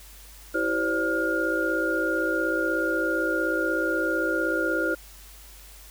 sine tone cluster, 327.6 / 383.6 / 517 / 574 / 1417 Hz, E4 / G4 / C5 / D5 / F6, -11 / -37 / -21 / -40 / +25 cents, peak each -28 / -32 / -30 / -32 / -26 dBFS, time 0.54-4.95 s, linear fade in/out 10 ms, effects added 50 Hz sine -47 dBFS peak until 5.9 s + white hiss -49 dBFS RMS until 5.9 s

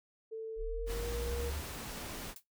sine tone with pitch glide, 444.8 to 474 Hz, A4 to A#4, +19 to +29 cents, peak -38 dBFS, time 0.31-1.51 s, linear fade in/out 20 ms, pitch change +110 cents, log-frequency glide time 0.61-1.07 s
sine linear sweep, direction up, 30.87 to 76.5 Hz, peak -36 dBFS, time 0.56-1.63 s, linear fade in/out 50 ms
pink noise, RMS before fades -43 dBFS, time 0.86-2.35 s, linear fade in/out 50 ms
blue noise with exponential decay, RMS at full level -43 dBFS, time 2.36-2.44 s, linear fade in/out 2 ms, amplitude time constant 16 ms
effects noise-tail reverb RT60 0.2 s tail -24 dB re dry

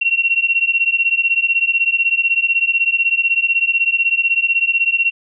sine beating tone pair, 2727 / 2743 Hz, F7 / F7, -42 / -32 cents, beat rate 16 Hz, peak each -16 dBFS, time 0.01-5.11 s, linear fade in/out 10 ms, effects none

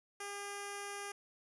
10% pulse tone with low-pass filter, 403.7 Hz, G#4, 49 cents flat, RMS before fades -44 dBFS, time 0.2-1.12 s, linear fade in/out 5 ms, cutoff 9600 Hz, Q 2.2, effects none

